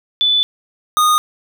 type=tone pair in turn; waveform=sine / square; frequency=3486 / 1232.5 Hz; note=A7 / D#6; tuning=-17 / -17 cents; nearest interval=octave + tritone; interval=1800 cents; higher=first; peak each=-11 dBFS; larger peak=neither; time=0.21-0.43 / 0.97-1.18 s; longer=first; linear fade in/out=0 ms; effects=none